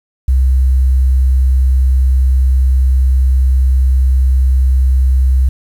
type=tone; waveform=sine; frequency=65 Hz; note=C2; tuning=11 cents flat; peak=-7 dBFS; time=0.28-5.49 s; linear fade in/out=5 ms; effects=7-bit